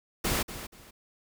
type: noise with echo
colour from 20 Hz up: pink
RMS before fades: -28 dBFS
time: 0.24-0.43 s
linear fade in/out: 10 ms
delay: 240 ms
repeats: 2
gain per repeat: -12 dB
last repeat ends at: 0.91 s
effects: none